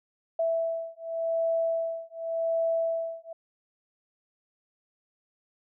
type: beating tone pair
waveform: sine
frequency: 659.3 / 660.18 Hz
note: E5 / E5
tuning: 0 / +2 cents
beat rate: 0.88 Hz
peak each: -29 dBFS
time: 0.39-3.33 s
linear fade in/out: 5 ms
effects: none